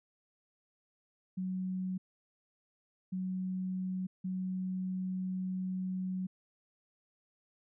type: tone bursts at uneven times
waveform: sine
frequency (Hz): 185.8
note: F#3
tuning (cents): +7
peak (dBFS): -33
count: 3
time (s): 1.37-1.98 / 3.12-4.07 / 4.24-6.27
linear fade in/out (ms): 10
effects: none